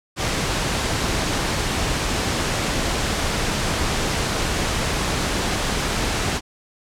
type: noise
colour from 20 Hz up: pink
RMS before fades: -22 dBFS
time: 0.16-6.41 s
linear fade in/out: 50 ms
effects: low-pass 8000 Hz 12 dB/octave